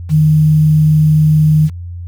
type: tone with quantisation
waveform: sine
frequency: 154.1 Hz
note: D#3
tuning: 16 cents flat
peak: -6 dBFS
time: 0.09-1.7 s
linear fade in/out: 50 ms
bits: 6
effects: added 87 Hz sine -23 dBFS peak until 2.07 s

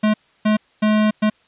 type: tone bursts at uneven times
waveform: square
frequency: 213.8 Hz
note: A3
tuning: 49 cents flat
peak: -14 dBFS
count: 4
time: 0.03-0.14 / 0.45-0.57 / 0.82-1.11 / 1.22-1.3 s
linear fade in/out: 10 ms
effects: white hiss -57 dBFS RMS until 1.47 s + resampled to 8000 Hz

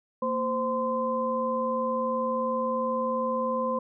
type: tone cluster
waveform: sine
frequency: 230.7 / 519 / 1032 Hz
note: A#3 / C5 / C6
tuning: -18 / -14 / -24 cents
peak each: -32 / -28 / -29 dBFS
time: 0.22-3.79 s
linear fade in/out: 5 ms
effects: none

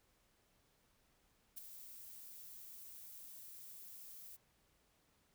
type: noise with ADSR envelope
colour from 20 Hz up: violet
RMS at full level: -44 dBFS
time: 1.56-4.37 s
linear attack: 21 ms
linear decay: 4 ms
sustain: -10 dB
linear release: 23 ms
effects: pink hiss -75 dBFS RMS until 5.34 s

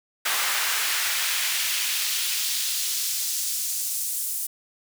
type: noise with high-pass filter sweep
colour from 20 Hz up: pink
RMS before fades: -26 dBFS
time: 0.25-4.47 s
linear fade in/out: 10 ms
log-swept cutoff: 1200 to 9500 Hz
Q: 1
effects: none

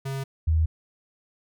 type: tone pair in turn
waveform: square / sine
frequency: 135.6 / 79.82 Hz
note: C#3 / D#2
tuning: -38 / +45 cents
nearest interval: major sixth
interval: 917 cents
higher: first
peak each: -29 / -18 dBFS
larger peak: second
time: 0.05-0.24 / 0.47-0.66 s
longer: neither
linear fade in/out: 10 ms
effects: none

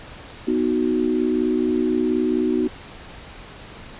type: chord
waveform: sine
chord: B major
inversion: none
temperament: equal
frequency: 246.9 / 311.1 / 370 Hz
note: B3 / D#4 / F#4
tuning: 0 / 0 / 0 cents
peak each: -22 dBFS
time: 0.47-2.68 s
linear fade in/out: 10 ms
effects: pink hiss -40 dBFS RMS until 3.99 s + resampled to 8000 Hz

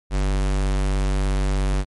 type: tone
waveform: square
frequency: 48.42 Hz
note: G1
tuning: 21 cents flat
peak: -19 dBFS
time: 0.1-1.85 s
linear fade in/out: 50 ms
effects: MP3 48 kbps

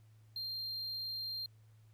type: tone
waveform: triangle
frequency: 4186 Hz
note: C8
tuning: in tune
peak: -37 dBFS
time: 0.36-1.46 s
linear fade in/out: 2 ms
effects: added 109 Hz sine -59 dBFS peak until 1.93 s + pink hiss -75 dBFS RMS until 1.93 s

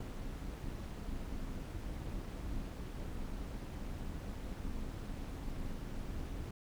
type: noise with amplitude modulation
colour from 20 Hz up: brown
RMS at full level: -39 dBFS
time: 0-6.51 s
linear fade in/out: 5 ms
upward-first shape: sine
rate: 234 Hz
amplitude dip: 60%
effects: none

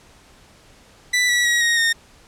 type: tone with pitch steps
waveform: sawtooth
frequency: 1979 / 1942.8 / 1907.2 / 1872.2 / 1838 Hz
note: B6 / B6 / A#6 / A#6 / A#6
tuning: +3 / -29 / +39 / +7 / -25 cents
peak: -12 dBFS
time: 1.13-1.93 s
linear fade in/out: 10 ms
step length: 160 ms
effects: pink hiss -50 dBFS RMS until 2.27 s + low-pass 9000 Hz 12 dB/octave

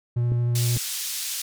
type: tone with vibrato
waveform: triangle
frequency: 120 Hz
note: B2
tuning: 49 cents flat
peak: -18 dBFS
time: 0.16-0.78 s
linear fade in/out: 10 ms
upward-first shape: sine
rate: 13 Hz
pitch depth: 10 cents each way
type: clicks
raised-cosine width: 3 ms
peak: -19 dBFS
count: 2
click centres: 0.32 / 0.766 s
type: band-pass noise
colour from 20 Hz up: pink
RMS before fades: -30 dBFS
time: 0.55-1.42 s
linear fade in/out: 5 ms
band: 4200 to 15000 Hz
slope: 12 dB/octave
effects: none

